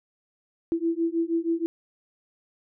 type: beating tone pair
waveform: sine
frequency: 329.6 / 335.9 Hz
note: E4 / E4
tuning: 0 / +33 cents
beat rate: 6.3 Hz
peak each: -26 dBFS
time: 0.72-1.66 s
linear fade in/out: 0 ms
effects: none